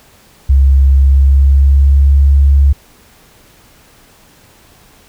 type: tone with pitch glide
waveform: sine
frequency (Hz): 67.8 to 69.67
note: C#2 to C#2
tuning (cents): -38 to +9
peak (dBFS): -4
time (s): 0.49-2.73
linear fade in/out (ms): 10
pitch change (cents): +47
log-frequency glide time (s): 0.93-2.17
effects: pink hiss -45 dBFS RMS until 5.08 s